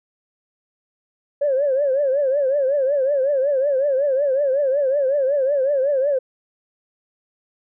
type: tone with vibrato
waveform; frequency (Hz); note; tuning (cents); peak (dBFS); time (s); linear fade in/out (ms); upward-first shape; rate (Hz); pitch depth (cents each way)
sine; 551; C#5; -11; -15; 1.41-6.19; 10; triangle; 5.4; 140
effects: tanh soft clip ceiling -11 dBFS